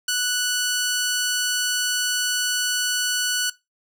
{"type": "tone", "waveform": "10% pulse", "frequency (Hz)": 1480, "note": "F#6", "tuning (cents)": 0, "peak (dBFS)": -12, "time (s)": [0.08, 3.5], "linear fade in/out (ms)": 5, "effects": ["noise-tail reverb RT60 0.2 s tail -18 dB re dry"]}